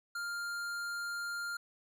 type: tone with tanh clipping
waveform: sine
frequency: 1400 Hz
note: F6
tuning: 4 cents sharp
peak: -38 dBFS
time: 0.15-1.57 s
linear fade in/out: 5 ms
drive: 17 dB
effects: none